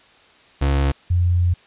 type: tone pair in turn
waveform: 35% pulse / sine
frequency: 69.8 / 88.12 Hz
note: C#2 / F2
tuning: +13 / +16 cents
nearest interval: major third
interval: 403 cents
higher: second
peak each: -14 / -14 dBFS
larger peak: neither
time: 0.61-0.92 / 1.1-1.54 s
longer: second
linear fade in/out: 10 ms
effects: white hiss -51 dBFS RMS until 1.66 s + resampled to 8000 Hz